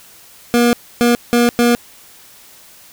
25% pulse tone bursts at uneven times, 238.9 Hz, A#3, 43 cents sharp, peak -6 dBFS, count 4, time 0.54-0.73 / 1.01-1.15 / 1.33-1.49 / 1.59-1.75 s, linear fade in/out 0 ms, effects white hiss -43 dBFS RMS until 2.92 s

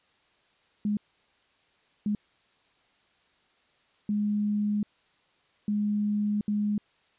sine tone bursts at uneven times, 208 Hz, G#3, 3 cents sharp, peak -24 dBFS, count 5, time 0.85-0.97 / 2.06-2.15 / 4.09-4.83 / 5.68-6.41 / 6.48-6.78 s, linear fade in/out 2 ms, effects white hiss -66 dBFS RMS until 7.18 s + resampled to 8000 Hz

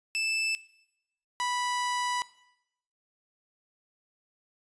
sawtooth tone pair in turn, 2637 / 984.9 Hz, E7 / B5, 0 / -5 cents, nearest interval octave + perfect fourth, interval 1705 cents, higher first, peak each -24 dBFS, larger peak neither, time 0.15-0.55 / 1.4-2.22 s, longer second, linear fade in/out 0 ms, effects noise-tail reverb RT60 0.8 s tail -18 dB re dry + resampled to 22050 Hz

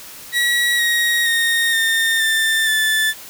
30% pulse tone with pitch steps, 1922 / 1886.8 / 1852.2 / 1818.3 / 1785 / 1752.3 Hz, B6 / A#6 / A#6 / A#6 / A6 / A6, -48 / +20 / -12 / -44 / +24 / -8 cents, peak -12 dBFS, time 0.32-3.14 s, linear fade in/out 50 ms, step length 470 ms, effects white hiss -37 dBFS RMS until 3.29 s

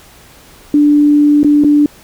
sine tone with dropouts, 293.7 Hz, D4, in tune, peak -5 dBFS, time 0.74-1.86 s, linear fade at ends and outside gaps 2 ms, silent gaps 1.432-1.445 / 1.638-1.645 s, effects pink hiss -41 dBFS RMS until 2.03 s

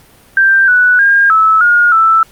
sine tone with pitch steps, 1576 / 1480 / 1614 / 1304 / 1429 / 1323 Hz, G6 / F#6 / G#6 / E6 / F6 / E6, +9 / 0 / -50 / -19 / +39 / +6 cents, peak -5 dBFS, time 0.37-2.23 s, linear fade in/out 2 ms, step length 310 ms, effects pink hiss -44 dBFS RMS until 2.31 s + Opus 48 kbps

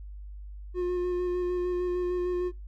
triangle tone with vibrato, 357.8 Hz, F4, 42 cents sharp, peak -24 dBFS, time 0.74-2.52 s, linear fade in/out 50 ms, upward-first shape square, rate 6.6 Hz, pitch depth 12 cents each way, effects noise-tail reverb RT60 0.2 s tail -22 dB re dry + added 50 Hz sine -39 dBFS peak until 2.67 s

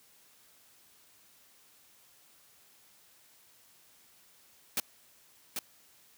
white noise with echo, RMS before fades -30 dBFS, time 4.77-4.8 s, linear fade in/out 2 ms, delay 790 ms, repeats 1, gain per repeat -5 dB, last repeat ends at 5.59 s, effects white hiss -62 dBFS RMS until 6.17 s + high-pass 60 Hz 12 dB/octave

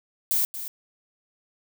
violet noise with echo, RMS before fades -23 dBFS, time 0.31-0.45 s, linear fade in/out 0 ms, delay 230 ms, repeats 1, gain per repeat -11 dB, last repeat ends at 0.68 s, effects none

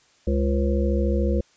harmonic tone with a mistuned harmonic, 69.3 Hz, C#2, in tune, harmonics 1 / 3 / 5 / 7 / 8, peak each -21 / -26 / -28 / -29 / -30 dBFS, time 0.27-1.41 s, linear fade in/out 5 ms, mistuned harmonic 8, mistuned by -49 cents, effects white hiss -59 dBFS RMS until 1.56 s + resampled to 16000 Hz

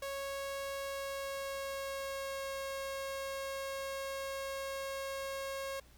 sawtooth tone with pitch glide, 551 to 544 Hz, C#5 to C#5, -11 to -33 cents, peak -34 dBFS, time 0.02-5.8 s, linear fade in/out 5 ms, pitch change -22 cents, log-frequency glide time 0.78-2.55 s, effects added 60 Hz sine -60 dBFS peak until 5.97 s + pink hiss -64 dBFS RMS until 5.97 s

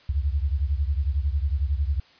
sine beating tone pair, 67.6 / 78.6 Hz, C#2 / D#2, -43 / +18 cents, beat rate 11 Hz, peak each -23 / -26 dBFS, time 0.09-2 s, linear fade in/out 5 ms, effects white hiss -55 dBFS RMS until 2.19 s + resampled to 11025 Hz

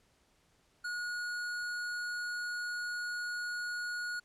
sine tone with tanh clipping, 1448 Hz, F#6, 38 cents flat, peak -37 dBFS, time 0.84-4.2 s, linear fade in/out 10 ms, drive 17 dB, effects pink hiss -70 dBFS RMS until 4.24 s + low-pass 10000 Hz 12 dB/octave

